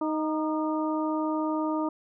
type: harmonic tone with a mistuned harmonic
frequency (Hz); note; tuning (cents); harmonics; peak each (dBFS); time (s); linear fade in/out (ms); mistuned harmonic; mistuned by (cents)
311.3; D#4; +1; 1 / 2 / 3 / 4; -27 / -33 / -33 / -36; 0.01-1.89; 5; 4; -38
effects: none